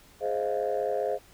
sine chord, F minor seventh, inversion first, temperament just, 419.1 / 523.8 / 628.6 / 698.5 Hz, Ab4 / C5 / Eb5 / F5, +16 / +2 / +18 / 0 cents, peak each -30 / -29 / -31 / -32 dBFS, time 0.2-1.19 s, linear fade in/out 50 ms, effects tanh soft clip ceiling -19 dBFS + pink hiss -56 dBFS RMS until 1.33 s

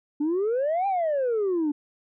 sine exponential two-way sweep, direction up then down, 285 to 808 to 285 Hz, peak -20 dBFS, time 0.2-1.72 s, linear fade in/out 10 ms, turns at 0.87 s, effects tanh soft clip ceiling -20 dBFS

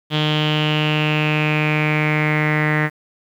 sawtooth tone with low-pass filter sweep, 152.5 Hz, D#3, 34 cents flat, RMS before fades -18 dBFS, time 0.1-2.9 s, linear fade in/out 50 ms, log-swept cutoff 3300 to 1900 Hz, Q 6.9, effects 8-bit

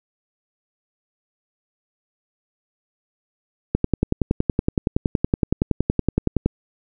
click train, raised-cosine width 3 ms, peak -4 dBFS, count 30, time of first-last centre 3.75-6.46 s, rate 10.7 Hz, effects none

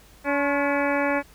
harmonic tone with a mistuned harmonic, 284.3 Hz, C#4, 44 cents sharp, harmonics 1 / 2 / 3 / 4 / 5 / 6 / 7 / 8 / 9, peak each -26 / -25 / -29 / -32 / -32 / -30 / -35 / -32 / -38 dBFS, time 0.24-1.23 s, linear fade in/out 50 ms, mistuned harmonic 4, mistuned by -71 cents, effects added 52 Hz sine -53 dBFS peak until 1.34 s + pink hiss -53 dBFS RMS until 1.34 s

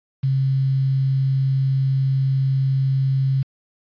sine tone with quantisation, 134.3 Hz, C3, 46 cents sharp, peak -16 dBFS, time 0.23-3.43 s, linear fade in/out 10 ms, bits 7, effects resampled to 11025 Hz

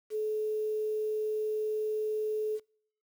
sine tone with quantisation, 429.9 Hz, A4, 40 cents flat, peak -29 dBFS, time 0.1-2.6 s, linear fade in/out 50 ms, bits 9, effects noise-tail reverb RT60 0.7 s tail -26 dB re dry

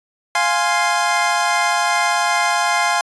25% pulse chord, F minor, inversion none, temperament equal, 698.5 / 830.6 / 1046.5 Hz, F5 / Ab5 / C6, 0 / 0 / 0 cents, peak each -16 dBFS, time 0.35-3.01 s, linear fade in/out 2 ms, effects resampled to 22050 Hz

